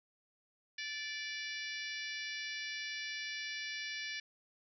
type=harmonic tone with a mistuned harmonic; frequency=583 Hz; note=D5; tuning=13 cents flat; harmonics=3 / 4 / 5 / 6 / 7 / 8 / 9 / 10; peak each=-44 / -44 / -49 / -49 / -50 / -50 / -51 / -53 dBFS; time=0.78-4.2 s; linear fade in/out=5 ms; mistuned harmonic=10; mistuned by=-38 cents; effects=none